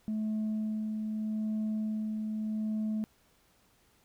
sine tone with tremolo, 216 Hz, A3, 32 cents flat, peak -27 dBFS, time 0.08-3.04 s, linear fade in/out 0 ms, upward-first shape sine, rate 0.81 Hz, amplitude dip 35%, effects tanh soft clip ceiling -28 dBFS + pink hiss -67 dBFS RMS until 4.04 s

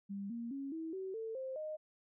sine tone with pitch steps, 199 / 233.9 / 275 / 323.3 / 380 / 446.7 / 525.2 / 617.4 Hz, G3 / A#3 / C#4 / E4 / F#4 / A4 / C5 / D#5, +26 / +6 / -14 / -34 / +46 / +26 / +6 / -14 cents, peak -39 dBFS, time 0.09-1.77 s, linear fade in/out 20 ms, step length 210 ms, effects none

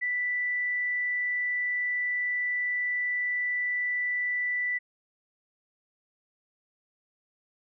sine tone, 1975.5 Hz, B6, in tune, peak -26 dBFS, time 0.01-4.79 s, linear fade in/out 20 ms, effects none

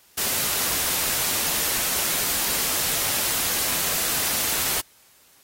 white noise, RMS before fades -24 dBFS, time 0.17-4.81 s, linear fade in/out 10 ms, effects white hiss -56 dBFS RMS until 5.43 s + AAC 48 kbps

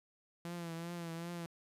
sawtooth tone with vibrato, 169.2 Hz, E3, 45 cents sharp, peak -37 dBFS, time 0.45-1.46 s, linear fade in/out 0 ms, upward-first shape triangle, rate 2.6 Hz, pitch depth 56 cents each way, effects resampled to 32000 Hz + 12-bit

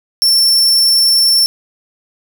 40% pulse tone, 5410 Hz, E8, 44 cents sharp, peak -7 dBFS, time 0.22-1.46 s, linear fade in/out 0 ms, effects none

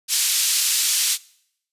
white band-pass noise, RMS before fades -20 dBFS, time 0.08-1.18 s, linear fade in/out 50 ms, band 3300 to 9300 Hz, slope 12 dB/octave, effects noise-tail reverb RT60 0.7 s tail -22 dB re dry + resampled to 32000 Hz

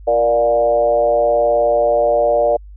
sine tone with frequency modulation, 589 Hz, D5, 5 cents sharp, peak -11 dBFS, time 0.07-2.57 s, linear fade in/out 10 ms, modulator 121 Hz, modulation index 1, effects added 50 Hz sine -34 dBFS peak until 2.76 s

